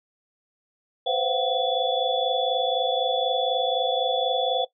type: tone cluster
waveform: sine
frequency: 504 / 528 / 694 / 753 / 3438 Hz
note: B4 / C5 / F5 / F#5 / A7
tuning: +35 / +16 / -11 / +30 / -41 cents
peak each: -28 dBFS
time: 1.06-4.65 s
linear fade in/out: 10 ms
effects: noise-tail reverb RT60 0.1 s tail -17 dB re dry